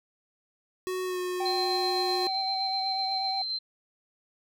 square tone with pitch glide, 370 to 362.4 Hz, F#4 to F#4, 0 to -36 cents, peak -30 dBFS, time 0.87-2.27 s, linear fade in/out 0 ms, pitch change -36 cents, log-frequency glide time 1.04-1.19 s
triangle tone with vibrato, 769 Hz, G5, 33 cents flat, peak -28 dBFS, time 1.4-3.42 s, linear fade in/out 5 ms, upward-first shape sine, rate 8.3 Hz, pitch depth 21 cents each way
sine tone with tremolo, 4112 Hz, C8, 31 cents flat, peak -28 dBFS, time 1.45-3.59 s, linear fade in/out 10 ms, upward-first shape square, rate 7.8 Hz, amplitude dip 25%
effects none

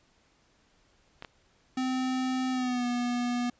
clicks, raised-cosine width 0.3 ms, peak -24 dBFS, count 2, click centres 1.224 / 1.248 s
square tone with pitch glide, 257.8 to 243.3 Hz, C4 to B3, -26 to -26 cents, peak -28 dBFS, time 1.77-3.5 s, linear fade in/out 5 ms, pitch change -100 cents, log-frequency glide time 2.51-2.86 s
effects pink hiss -66 dBFS RMS until 3.59 s + resampled to 16000 Hz

